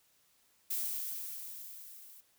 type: noise with level ramp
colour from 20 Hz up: violet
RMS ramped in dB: -34 to -55 dBFS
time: 0.7-2.21 s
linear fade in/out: 10 ms
effects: white hiss -70 dBFS RMS until 2.38 s